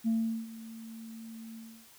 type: tone with ADSR envelope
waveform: sine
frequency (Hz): 225.5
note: A3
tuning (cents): +43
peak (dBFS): -23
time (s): 0.04-1.88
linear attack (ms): 35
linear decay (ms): 390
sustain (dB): -19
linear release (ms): 320
effects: tanh soft clip ceiling -22 dBFS + white hiss -57 dBFS RMS until 1.98 s